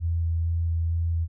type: tone with vibrato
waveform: sine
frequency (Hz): 83.3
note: E2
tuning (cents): +19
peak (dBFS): -22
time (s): 0-1.28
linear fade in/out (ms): 50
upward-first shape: square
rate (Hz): 2.2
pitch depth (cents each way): 9
effects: none